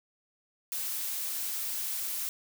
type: noise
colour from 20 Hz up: blue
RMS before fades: -34 dBFS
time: 0.72-2.29 s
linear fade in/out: 0 ms
effects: none